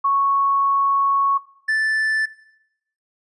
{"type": "tone pair in turn", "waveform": ["sine", "triangle"], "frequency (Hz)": [1107, 1757.3], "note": ["C#6", "A6"], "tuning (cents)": [-3, -3], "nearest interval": "minor sixth", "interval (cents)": 800, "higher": "second", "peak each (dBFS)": [-15, -15], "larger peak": "neither", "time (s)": [[0.04, 1.38], [1.68, 2.26]], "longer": "first", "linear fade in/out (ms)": 10, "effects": ["noise-tail reverb RT60 0.8 s tail -18 dB re dry", "resampled to 24000 Hz"]}